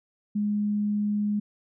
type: tone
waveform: sine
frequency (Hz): 207.7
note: G#3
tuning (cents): 0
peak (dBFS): -23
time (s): 0.35-1.4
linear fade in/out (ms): 10
effects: none